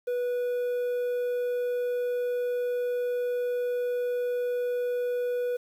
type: tone with quantisation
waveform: triangle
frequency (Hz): 490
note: B4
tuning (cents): -14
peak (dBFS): -24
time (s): 0.07-5.57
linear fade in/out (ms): 10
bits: 9
effects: none